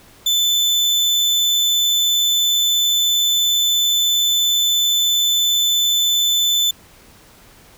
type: tone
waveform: 35% pulse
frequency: 3517 Hz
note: A7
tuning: 1 cent flat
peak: -12 dBFS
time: 0.26-6.71 s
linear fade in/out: 5 ms
effects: pink hiss -47 dBFS RMS until 7.77 s